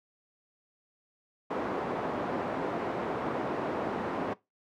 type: band-pass noise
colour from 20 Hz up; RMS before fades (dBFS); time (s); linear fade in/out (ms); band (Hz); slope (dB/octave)
pink; -33; 1.5-4.34; 10; 270 to 1000; 12
effects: noise-tail reverb RT60 0.2 s tail -20 dB re dry